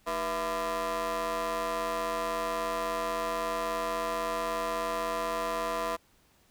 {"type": "ring-modulated tone", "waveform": "25% pulse", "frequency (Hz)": 175.3, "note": "F3", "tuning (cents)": 7, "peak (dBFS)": -23, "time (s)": [0.06, 5.97], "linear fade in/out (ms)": 20, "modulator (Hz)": 837, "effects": ["pink hiss -65 dBFS RMS until 6.5 s"]}